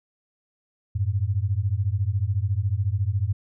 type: beating tone pair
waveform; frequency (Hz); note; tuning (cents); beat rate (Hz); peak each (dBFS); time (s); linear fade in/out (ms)
sine; 92.5 / 106.5; F#2 / G#2; 0 / +44; 14; -24; 0.95-3.33; 10
effects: none